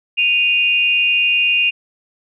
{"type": "tone pair together", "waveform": "sine", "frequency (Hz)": [2482, 2794], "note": ["D#7", "F7"], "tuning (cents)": [-5, 0], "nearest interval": "major second", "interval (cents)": 205, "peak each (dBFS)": -15, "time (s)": [0.17, 1.71], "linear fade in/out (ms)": 20, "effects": []}